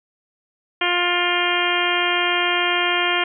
harmonic tone with a mistuned harmonic, 352.6 Hz, F4, 17 cents sharp, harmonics 1 / 2 / 3 / 4 / 5 / 6 / 7 / 8 / 9, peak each -26 / -26 / -26 / -26 / -26 / -26 / -26 / -26 / -26 dBFS, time 0.81-3.24 s, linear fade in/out 5 ms, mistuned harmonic 7, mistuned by -32 cents, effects none

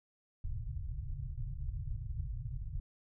pink low-pass noise, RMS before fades -39 dBFS, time 0.44-2.8 s, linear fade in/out 2 ms, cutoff 140 Hz, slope 96 dB/octave, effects none

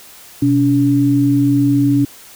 sine tone pair together, 126.82 / 284.7 Hz, B2 / C#4, +46 / +46 cents, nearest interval octave + major second, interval 1400 cents, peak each -16 / -11 dBFS, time 0.42-2.05 s, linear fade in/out 5 ms, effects white hiss -40 dBFS RMS until 2.35 s

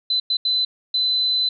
sine tone bursts at uneven times, 4025 Hz, B7, 32 cents sharp, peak -17 dBFS, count 4, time 0.1-0.2 / 0.3-0.37 / 0.45-0.65 / 0.94-1.49 s, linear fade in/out 5 ms, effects none

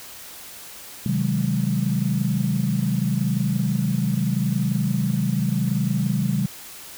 sine chord, Ab dominant seventh, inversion first, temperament just, 129.78 / 155.74 / 186.89 / 207.7 Hz, C3 / Eb3 / Gb3 / Ab3, -14 / +2 / +18 / 0 cents, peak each -24 / -25 / -24 / -25 dBFS, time 1.06-6.46 s, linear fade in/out 2 ms, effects tanh soft clip ceiling -9 dBFS + white hiss -40 dBFS RMS until 6.97 s

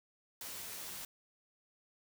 white noise with comb filter, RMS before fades -45 dBFS, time 0.41-1.05 s, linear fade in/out 2 ms, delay 11 ms, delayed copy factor +0.55, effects none

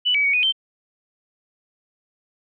sine tone with pitch steps, 2970 / 2282 / 2242 / 2479 / 3115 Hz, F#7 / C#7 / C#7 / D#7 / G7, +6 / +50 / +19 / -7 / -12 cents, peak -16 dBFS, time 0.05-0.525 s, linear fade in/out 20 ms, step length 95 ms, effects none

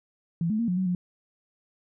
sine tone with pitch steps, 167.8 / 215.7 / 232.7 / 179.7 / 187.1 / 178.7 Hz, E3 / A3 / A#3 / F3 / F#3 / F3, +31 / -34 / -3 / +50 / +20 / +40 cents, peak -23 dBFS, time 0.41-0.95 s, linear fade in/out 2 ms, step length 90 ms, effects none

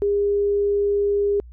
sine tone, 405.8 Hz, G#4, 40 cents flat, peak -17 dBFS, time 0.02-1.4 s, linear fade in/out 0 ms, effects added 60 Hz sine -39 dBFS peak until 1.52 s

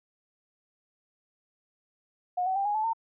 sine tone with pitch steps, 722 / 755.7 / 791 / 827.9 / 866.6 / 907 Hz, F#5 / F#5 / G5 / G#5 / A5 / A#5, -43 / +36 / +15 / -6 / -27 / -48 cents, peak -25 dBFS, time 2.37-2.934 s, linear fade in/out 10 ms, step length 94 ms, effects none

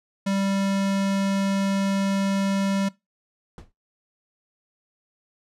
square tone, 196 Hz, G3, in tune, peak -22 dBFS, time 0.26-2.89 s, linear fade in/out 10 ms
brown noise with exponential decay, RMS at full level -32 dBFS, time 3.58-3.72 s, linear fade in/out 1 ms, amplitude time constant 30 ms
effects noise-tail reverb RT60 0.2 s tail -21 dB re dry + low-pass 9000 Hz 12 dB/octave

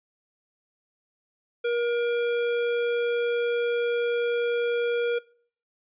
square tone, 475.1 Hz, A#4, 33 cents sharp, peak -24 dBFS, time 1.64-5.19 s, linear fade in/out 10 ms, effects noise-tail reverb RT60 0.5 s tail -22 dB re dry + resampled to 8000 Hz

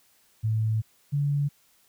sine tone pair in turn, 110 / 143.41 Hz, A2 / D3, 0 / -41 cents, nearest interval perfect fourth, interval 459 cents, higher second, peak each -22 dBFS, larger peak neither, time 0.43-0.82 / 1.12-1.49 s, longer first, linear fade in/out 20 ms, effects white hiss -63 dBFS RMS until 1.88 s

